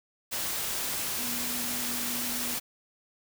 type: tone in noise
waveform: sine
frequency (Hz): 242.3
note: B3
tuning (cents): -33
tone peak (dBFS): -39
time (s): 1.18-2.56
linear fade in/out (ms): 20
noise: white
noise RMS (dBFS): -32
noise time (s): 0.31-2.6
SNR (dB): -10
effects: none